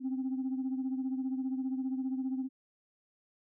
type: beating tone pair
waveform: sine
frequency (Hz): 260 / 275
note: C4 / C#4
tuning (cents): -11 / -14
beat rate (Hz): 15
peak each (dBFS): -31 / -38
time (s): 0-2.49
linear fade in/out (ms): 50
effects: tanh soft clip ceiling -27 dBFS